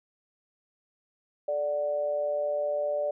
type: tone with amplitude modulation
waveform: sine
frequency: 587.3 Hz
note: D5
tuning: in tune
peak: -23 dBFS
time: 1.48-3.11 s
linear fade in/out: 5 ms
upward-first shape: sine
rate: 155 Hz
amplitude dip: 60%
effects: none